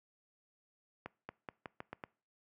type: accelerating click train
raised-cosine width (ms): 0.5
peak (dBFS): -27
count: 7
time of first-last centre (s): 1.06-2.038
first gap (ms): 230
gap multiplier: 0.86
effects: noise-tail reverb RT60 0.4 s tail -23 dB re dry + high-pass 100 Hz 12 dB/octave